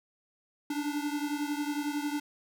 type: beating tone pair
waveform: square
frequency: 289.6 / 300.6 Hz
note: D4 / D4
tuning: -24 / +40 cents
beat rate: 11 Hz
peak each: -33 / -36 dBFS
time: 0.7-2.2 s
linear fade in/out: 5 ms
effects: none